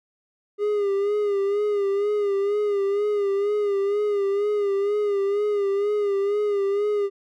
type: tone with vibrato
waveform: triangle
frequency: 406.4 Hz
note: G#4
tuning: 38 cents flat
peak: -18 dBFS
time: 0.58-7.1 s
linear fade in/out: 50 ms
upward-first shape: sine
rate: 2.1 Hz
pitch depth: 54 cents each way
effects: none